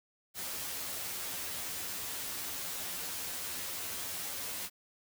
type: noise with comb filter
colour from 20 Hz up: white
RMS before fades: -39 dBFS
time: 0.34-4.7 s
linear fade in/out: 50 ms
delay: 11 ms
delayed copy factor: +1
effects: none